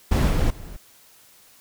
brown noise with level steps, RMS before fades -17 / -20 / -38 dBFS, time 0.11-0.77 s, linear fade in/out 10 ms, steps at 0.3 / 0.5 s, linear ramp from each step 5 ms, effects white hiss -53 dBFS RMS until 1.6 s

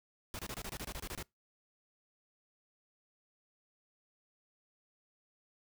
pink noise bursts, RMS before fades -42 dBFS, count 12, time 0.34-1.226 s, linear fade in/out 0 ms, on 50 ms, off 26 ms, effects noise-tail reverb RT60 0.2 s tail -25 dB re dry

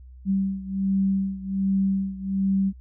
sine beating tone pair, 193.4 / 194.7 Hz, G3 / G3, -23 / -12 cents, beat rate 1.3 Hz, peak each -23 / -26 dBFS, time 0.25-2.73 s, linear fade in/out 50 ms, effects added 63 Hz sine -42 dBFS peak until 2.8 s

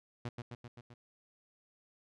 sawtooth tone with echo, 120.3 Hz, B2, 45 cents flat, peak -33 dBFS, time 0.25-0.29 s, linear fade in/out 5 ms, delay 130 ms, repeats 5, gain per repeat -3 dB, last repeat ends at 0.94 s, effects low-pass 5000 Hz 12 dB/octave

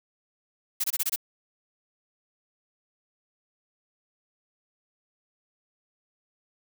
blue noise bursts, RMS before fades -26 dBFS, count 6, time 0.8-1.161 s, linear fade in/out 10 ms, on 41 ms, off 23 ms, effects none

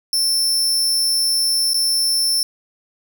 sawtooth tone with dropouts, 5360 Hz, E8, 28 cents sharp, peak -13 dBFS, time 0.13-2.43 s, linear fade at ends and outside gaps 1 ms, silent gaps 1.734-1.743 s, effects none

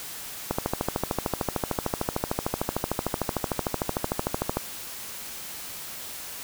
click train, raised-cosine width 1 ms, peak -10 dBFS, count 55, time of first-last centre 0.51-4.57 s, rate 13.3 Hz, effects white hiss -38 dBFS RMS until 6.43 s

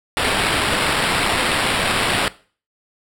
blue noise with sample-and-hold, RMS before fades -19 dBFS, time 0.17-2.28 s, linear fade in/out 0 ms, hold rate 6300 Hz, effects noise-tail reverb RT60 0.4 s tail -19 dB re dry + low-pass 12000 Hz 12 dB/octave

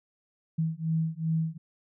sine beating tone pair, 160 / 162.6 Hz, D#3 / E3, +49 / -23 cents, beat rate 2.6 Hz, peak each -29 dBFS, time 0.58-1.58 s, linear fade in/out 10 ms, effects none

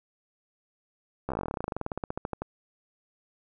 slowing click train, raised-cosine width 1 ms, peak -17 dBFS, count 29, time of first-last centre 1.29-2.42 s, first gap 14 ms, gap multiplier 1.07, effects none

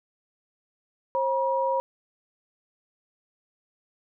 sine tone pair together, 535 / 959.9 Hz, C5 / B5, +38 / -50 cents, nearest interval minor seventh, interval 1012 cents, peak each -25 dBFS, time 1.15-1.8 s, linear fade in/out 0 ms, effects none

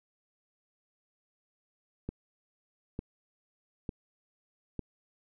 click train, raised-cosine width 3 ms, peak -22 dBFS, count 4, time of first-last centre 2.09-4.793 s, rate 1.11 Hz, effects none

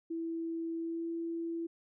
sine tone with pitch glide, 330 to 333.6 Hz, E4 to E4, +2 to +21 cents, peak -34 dBFS, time 0.1-1.67 s, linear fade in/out 10 ms, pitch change +19 cents, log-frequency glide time 0.76-1.08 s, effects none

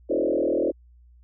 sine tone with frequency modulation, 438.8 Hz, A4, 5 cents flat, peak -20 dBFS, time 0.09-0.72 s, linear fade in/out 20 ms, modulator 41.1 Hz, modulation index 3.5, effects added 60 Hz sine -50 dBFS peak until 1.23 s

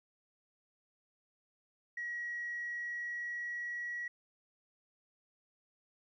sine tone with pitch glide, 1910 to 1922.2 Hz, A#6 to B6, +42 to -47 cents, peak -36 dBFS, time 1.97-4.08 s, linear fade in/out 5 ms, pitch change +11 cents, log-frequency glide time 2.47-3.96 s, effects tanh soft clip ceiling -32 dBFS + 13-bit

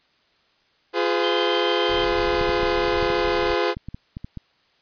sawtooth chord, F diminished, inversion none, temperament equal with one note detuned, 349.2 / 415.3 / 506.9 Hz, F4 / Ab4 / Cb5, 0 / 0 / +45 cents, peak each -20 dBFS, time 0.93-3.75 s, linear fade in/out 50 ms
sine tone, 3136 Hz, G7, in tune, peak -27 dBFS, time 1.23-2.05 s, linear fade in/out 10 ms
brown noise, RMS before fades -34 dBFS, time 1.88-3.55 s, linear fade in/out 20 ms
clicks, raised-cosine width 5 ms, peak -20 dBFS, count 11, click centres 2.412 / 2.493 / 2.631 / 3.028 / 3.102 / 3.769 / 3.886 / 3.945 / 4.169 / 4.245 / 4.373 s
effects white hiss -62 dBFS RMS until 4.81 s + resampled to 11025 Hz

